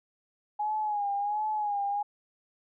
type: tone with vibrato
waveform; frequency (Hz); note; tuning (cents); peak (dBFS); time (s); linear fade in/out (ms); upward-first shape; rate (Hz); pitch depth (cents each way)
sine; 830.6; G#5; 0; -27; 0.59-2.03; 10; sine; 1.4; 61
effects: none